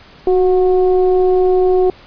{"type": "tone with frequency modulation", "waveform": "sine", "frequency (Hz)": 370, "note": "F#4", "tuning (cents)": 0, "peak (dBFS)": -9, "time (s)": [0.27, 1.9], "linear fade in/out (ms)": 2, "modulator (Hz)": 358, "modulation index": 0.56, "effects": ["pink hiss -42 dBFS RMS until 2.06 s", "resampled to 11025 Hz"]}